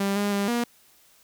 sawtooth tone with pitch steps, 198.1 / 203.7 / 200.5 / 238.2 Hz, G3 / G#3 / G3 / A#3, +18 / -33 / +39 / +38 cents, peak -19 dBFS, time 0-0.64 s, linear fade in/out 5 ms, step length 160 ms, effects white hiss -58 dBFS RMS until 1.23 s

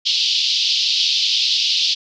white band-pass noise, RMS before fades -18 dBFS, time 0.05-1.95 s, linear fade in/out 20 ms, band 2900 to 5000 Hz, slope 48 dB/octave, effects none

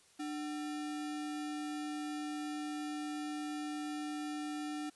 sine tone with sample-and-hold, 298.6 Hz, D4, 29 cents sharp, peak -37 dBFS, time 0.19-4.9 s, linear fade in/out 10 ms, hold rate 1050 Hz, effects white hiss -65 dBFS RMS until 4.95 s + resampled to 24000 Hz

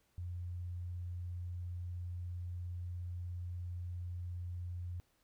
sine tone, 88.3 Hz, F2, 20 cents sharp, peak -39 dBFS, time 0.18-5 s, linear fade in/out 0 ms, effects pink hiss -75 dBFS RMS until 5.23 s

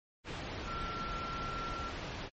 sine tone in noise, 1357 Hz, E6, 50 cents sharp, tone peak -39 dBFS, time 0.65-1.92 s, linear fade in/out 50 ms, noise pink, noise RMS -40 dBFS, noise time 0.24-2.3 s, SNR -2 dB, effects low-pass 4000 Hz 12 dB/octave + MP3 32 kbps

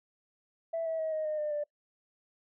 sine tone with pitch steps, 660 / 647.9 / 636 / 624.4 / 613 / 601.7 / 590.7 Hz, E5 / E5 / D#5 / D#5 / D#5 / D5 / D5, +2 / -30 / +38 / +6 / -26 / +42 / +10 cents, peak -29 dBFS, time 0.73-1.64 s, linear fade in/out 10 ms, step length 130 ms, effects noise-tail reverb RT60 0.1 s tail -25 dB re dry + tanh soft clip ceiling -26 dBFS

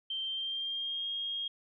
sine tone with pitch glide, 3136 to 3250 Hz, G7 to G#7, 0 to -38 cents, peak -33 dBFS, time 0.1-1.48 s, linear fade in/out 5 ms, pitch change +62 cents, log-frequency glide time 0.22-1.08 s, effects none

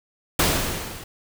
pink noise with level ramp, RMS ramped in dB -17 to -39 dBFS, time 0.39-1.04 s, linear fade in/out 5 ms, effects none

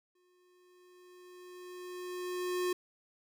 square tone with exponential growth, 360.7 Hz, F#4, 44 cents flat, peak -30 dBFS, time 0.15-2.73 s, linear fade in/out 5 ms, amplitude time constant 560 ms, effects none

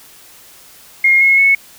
sine tone with pitch steps, 2139 / 2170 / 2202 Hz, C7 / C#7 / C#7, +38 / -37 / -12 cents, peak -7 dBFS, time 1.04-1.55 s, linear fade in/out 5 ms, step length 170 ms, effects white hiss -42 dBFS RMS until 1.78 s

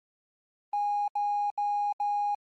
triangle tone bursts, 822 Hz, G#5, 18 cents flat, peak -22 dBFS, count 4, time 0.73-2.349 s, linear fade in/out 5 ms, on 350 ms, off 73 ms, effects tanh soft clip ceiling -23 dBFS + Opus 24 kbps

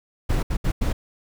brown noise bursts at uneven times, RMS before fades -21 dBFS, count 4, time 0.29-0.43 / 0.5-0.57 / 0.64-0.72 / 0.81-0.93 s, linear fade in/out 10 ms, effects none

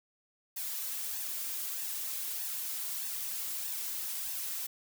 blue noise with flanger, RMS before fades -37 dBFS, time 0.56-4.67 s, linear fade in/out 10 ms, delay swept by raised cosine 1.1 to 3.9 ms, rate 1.6 Hz, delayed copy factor +0.6, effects none

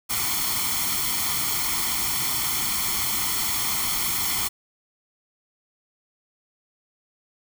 white noise with comb filter, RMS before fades -25 dBFS, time 0.09-4.49 s, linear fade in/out 20 ms, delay 0.92 ms, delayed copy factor +0.75, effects none

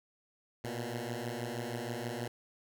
10% pulse beating tone pair, 116.3 / 122.6 Hz, A#2 / B2, -4 / -12 cents, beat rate 6.3 Hz, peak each -31 dBFS, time 0.64-2.28 s, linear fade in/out 5 ms, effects none

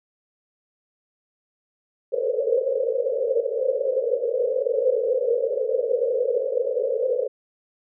pink band-pass noise, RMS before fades -23 dBFS, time 2.12-7.28 s, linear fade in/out 10 ms, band 460 to 540 Hz, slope 96 dB/octave, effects none

